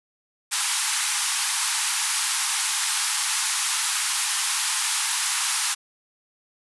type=band-pass noise; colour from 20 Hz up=white; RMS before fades=-25 dBFS; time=0.51-5.75 s; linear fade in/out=20 ms; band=810 to 11000 Hz; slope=96 dB/octave; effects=none